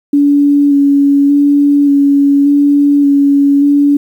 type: tone with vibrato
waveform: sine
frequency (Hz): 284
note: C#4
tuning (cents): +42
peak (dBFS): -5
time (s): 0.13-3.97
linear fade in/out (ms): 5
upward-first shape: square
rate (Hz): 0.86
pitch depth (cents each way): 14
effects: 7-bit